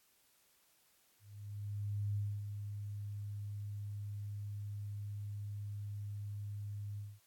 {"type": "tone with ADSR envelope", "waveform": "sine", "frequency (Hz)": 102.6, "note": "G#2", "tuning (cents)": -21, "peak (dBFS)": -33, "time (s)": [1.19, 7.2], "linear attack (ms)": 970, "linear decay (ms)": 260, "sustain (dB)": -7, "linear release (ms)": 220, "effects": ["white hiss -71 dBFS RMS until 7.26 s", "AAC 64 kbps"]}